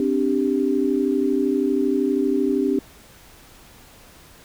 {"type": "chord", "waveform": "sine", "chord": "C suspended second", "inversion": "none", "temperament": "just", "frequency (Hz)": [261.6, 294.3, 392.4], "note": ["C4", "D4", "G4"], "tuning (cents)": [0, 4, 2], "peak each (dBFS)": -22, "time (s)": [0, 2.79], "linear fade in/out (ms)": 2, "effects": ["pink hiss -48 dBFS RMS until 4.44 s"]}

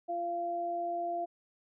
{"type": "tone pair together", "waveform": "sine", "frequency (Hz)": [344.9, 689.8], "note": ["F4", "F5"], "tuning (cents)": [-22, -22], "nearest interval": "octave", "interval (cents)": 1200, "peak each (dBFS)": [-40, -32], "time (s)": [0.08, 1.26], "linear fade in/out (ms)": 20, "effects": []}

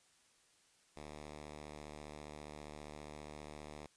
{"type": "tone", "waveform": "5% pulse", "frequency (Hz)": 74.9, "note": "D2", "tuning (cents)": 35, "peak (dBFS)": -37, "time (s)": [0.96, 3.87], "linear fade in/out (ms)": 10, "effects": ["white hiss -70 dBFS RMS until 3.96 s", "resampled to 22050 Hz"]}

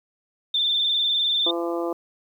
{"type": "tone with vibrato", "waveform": "sine", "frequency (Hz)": 3561, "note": "A7", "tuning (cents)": 20, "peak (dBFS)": -19, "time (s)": [0.54, 1.51], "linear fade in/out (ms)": 5, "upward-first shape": "sine", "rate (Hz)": 20, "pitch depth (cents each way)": 44}
{"type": "harmonic tone", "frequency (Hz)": 170, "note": "F3", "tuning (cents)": -46, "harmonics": [2, 3, 4, 5, 6, 7], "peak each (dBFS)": [-26, -29, -32, -38, -37, -37], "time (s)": [1.46, 1.93], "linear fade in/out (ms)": 5}
{"effects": ["9-bit"]}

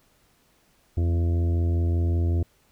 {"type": "harmonic tone with a mistuned harmonic", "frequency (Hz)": 85.2, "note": "F2", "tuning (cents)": -42, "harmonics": [1, 2, 3, 4, 5, 6, 7, 8], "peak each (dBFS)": [-20, -38, -35, -34, -43, -48, -48, -46], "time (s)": [0.97, 2.43], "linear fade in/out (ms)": 5, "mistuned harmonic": 2, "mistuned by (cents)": -32, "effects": ["pink hiss -63 dBFS RMS until 2.71 s"]}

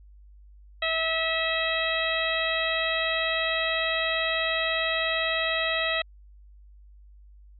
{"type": "harmonic tone with a mistuned harmonic", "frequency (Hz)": 649, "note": "E5", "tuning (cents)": -27, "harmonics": [1, 2, 3, 4, 5, 6], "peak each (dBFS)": [-30, -33, -29, -31, -33, -32], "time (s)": [0.82, 6.02], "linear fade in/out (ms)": 5, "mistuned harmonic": 6, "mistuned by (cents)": -28, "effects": ["added 50 Hz sine -48 dBFS peak until 7.59 s"]}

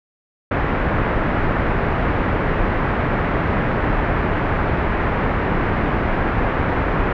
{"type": "low-pass noise", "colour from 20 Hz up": "pink", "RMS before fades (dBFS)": -19, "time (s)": [0.51, 7.13], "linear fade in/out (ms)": 5, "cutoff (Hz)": 2000, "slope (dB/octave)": 24, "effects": []}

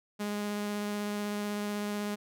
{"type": "tone with vibrato", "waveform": "sawtooth", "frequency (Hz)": 206.8, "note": "G#3", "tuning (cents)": -7, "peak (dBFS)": -28, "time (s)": [0.19, 2.16], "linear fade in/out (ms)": 20, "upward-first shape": "sine", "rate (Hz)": 16, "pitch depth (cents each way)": 8, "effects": []}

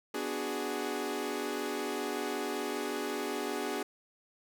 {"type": "chord", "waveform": "sawtooth", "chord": "G# half-diminished seventh", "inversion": "first", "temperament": "equal", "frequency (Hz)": [246.9, 293.7, 370, 415.3], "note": ["B3", "D4", "F#4", "G#4"], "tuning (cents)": [0, 0, 0, 0], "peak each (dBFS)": [-37, -35, -35, -33], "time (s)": [0.14, 3.83], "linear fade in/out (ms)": 5, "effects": []}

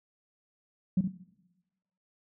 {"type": "tone with echo", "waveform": "sine", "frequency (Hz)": 185, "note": "F#3", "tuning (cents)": 0, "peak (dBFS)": -20, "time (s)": [0.97, 1.01], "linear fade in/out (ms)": 5, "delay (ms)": 68, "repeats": 1, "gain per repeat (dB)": -7, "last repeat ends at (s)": 1.078, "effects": ["noise-tail reverb RT60 1.0 s tail -17 dB re dry", "tanh soft clip ceiling -16 dBFS"]}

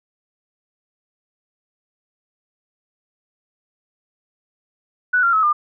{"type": "tone with pitch steps", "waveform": "sine", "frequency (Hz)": [1481, 1381.8, 1289.3, 1202.9], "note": ["F#6", "F6", "E6", "D6"], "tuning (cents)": [1, -19, -39, 41], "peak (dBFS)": -13, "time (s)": [5.13, 5.53], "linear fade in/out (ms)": 10, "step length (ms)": 100, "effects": []}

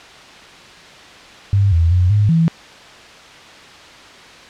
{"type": "tone with pitch steps", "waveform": "sine", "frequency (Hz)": [99.5, 83.1, 90, 104, 164.3], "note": ["G2", "E2", "F#2", "G#2", "E3"], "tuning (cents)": [26, 15, -47, 3, -5], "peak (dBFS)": -10, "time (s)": [1.53, 2.48], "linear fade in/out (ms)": 0, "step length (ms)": 190, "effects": ["white hiss -39 dBFS RMS until 4.49 s", "low-pass 4000 Hz 12 dB/octave"]}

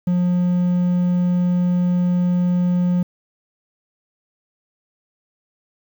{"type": "tone", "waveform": "triangle", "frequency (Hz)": 178.1, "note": "F3", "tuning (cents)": 34, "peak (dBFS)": -13, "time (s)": [0.07, 3.03], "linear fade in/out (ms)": 5, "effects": ["8-bit"]}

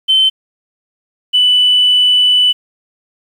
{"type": "tone pair in turn", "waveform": "sine", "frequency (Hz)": [3079, 2983], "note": ["G7", "F#7"], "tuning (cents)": [-32, 13], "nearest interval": "minor second", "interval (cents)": 55, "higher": "first", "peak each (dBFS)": -6, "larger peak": "neither", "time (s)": [[0.08, 0.3], [1.33, 2.53]], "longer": "second", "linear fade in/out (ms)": 20, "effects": ["tanh soft clip ceiling -2 dBFS", "7-bit"]}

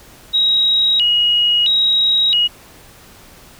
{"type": "tone with vibrato", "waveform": "sine", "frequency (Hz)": 3322, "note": "G#7", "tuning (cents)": 0, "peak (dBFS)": -11, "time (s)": [0.33, 2.48], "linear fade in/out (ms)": 20, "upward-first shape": "square", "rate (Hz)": 0.75, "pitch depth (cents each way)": 240, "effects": ["pink hiss -43 dBFS RMS until 3.59 s"]}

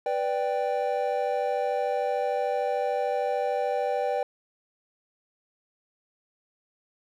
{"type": "chord", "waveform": "triangle", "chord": "G major", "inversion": "first", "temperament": "equal", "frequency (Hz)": [493.9, 587.3, 784], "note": ["B4", "D5", "G5"], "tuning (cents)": [0, 0, 0], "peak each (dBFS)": -27, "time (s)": [0.06, 4.23], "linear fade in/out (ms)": 2, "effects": []}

